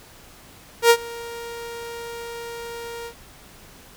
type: tone with ADSR envelope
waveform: sawtooth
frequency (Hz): 468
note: A#4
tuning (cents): +7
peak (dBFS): -5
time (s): 0.82-3.14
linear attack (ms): 80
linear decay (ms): 65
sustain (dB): -23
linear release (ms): 77
effects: pink hiss -47 dBFS RMS until 3.96 s